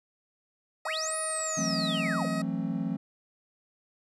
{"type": "linear two-way sweep", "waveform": "sine", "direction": "up then down", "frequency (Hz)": [435.6, 9956, 435.6], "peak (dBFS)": -31, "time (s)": [0.85, 2.26], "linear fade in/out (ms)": 10, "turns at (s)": 1.17}
{"type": "tone", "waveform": "20% pulse", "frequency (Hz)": 633, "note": "D#5", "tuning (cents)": 30, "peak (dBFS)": -28, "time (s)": [0.85, 2.42], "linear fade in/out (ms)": 5}
{"type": "chord", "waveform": "triangle", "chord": "F# half-diminished seventh", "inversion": "third", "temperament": "just", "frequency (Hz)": [166.5, 185, 222, 266.4], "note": ["E3", "F#3", "A3", "C4"], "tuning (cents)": [18, 0, 16, 31], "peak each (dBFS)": -32, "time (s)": [1.57, 2.97], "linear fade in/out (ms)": 10}
{"effects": ["resampled to 24000 Hz"]}